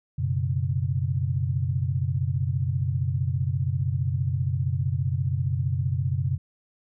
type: chord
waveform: sine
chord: F# suspended fourth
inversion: none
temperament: equal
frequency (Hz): 92.5 / 123.47 / 138.59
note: F#2 / B2 / C#3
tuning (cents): 0 / 0 / 0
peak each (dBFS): -27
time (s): 0.18-6.38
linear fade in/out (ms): 10
effects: none